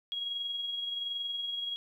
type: tone with amplitude modulation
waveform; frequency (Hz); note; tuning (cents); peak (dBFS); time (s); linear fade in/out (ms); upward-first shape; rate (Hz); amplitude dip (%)
sine; 3300; G#7; -12; -31; 0.12-1.76; 0; sine; 21.3; 40
effects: 11-bit